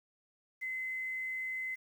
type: tone with quantisation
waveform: sine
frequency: 2047 Hz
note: C7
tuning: 38 cents flat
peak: -35 dBFS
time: 0.61-1.76 s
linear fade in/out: 20 ms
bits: 10
effects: none